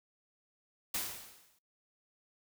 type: noise with exponential decay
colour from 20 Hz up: white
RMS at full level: -33 dBFS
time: 0.94-1.59 s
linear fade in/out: 5 ms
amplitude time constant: 140 ms
effects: noise-tail reverb RT60 0.2 s tail -25 dB re dry